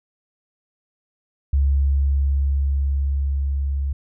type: tone with level ramp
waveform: sine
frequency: 69.3 Hz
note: C#2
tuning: in tune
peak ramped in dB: -14 to -20 dBFS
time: 1.53-3.93 s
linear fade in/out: 5 ms
effects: none